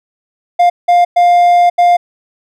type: tone bursts at uneven times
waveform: triangle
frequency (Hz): 703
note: F5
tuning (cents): +11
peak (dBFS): -3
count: 4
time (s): 0.59-0.7 / 0.88-1.05 / 1.16-1.7 / 1.78-1.97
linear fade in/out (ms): 10
effects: none